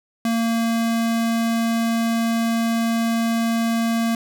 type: tone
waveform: square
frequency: 229.2 Hz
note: A#3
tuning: 29 cents flat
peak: -19 dBFS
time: 0.25-4.15 s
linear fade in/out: 2 ms
effects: none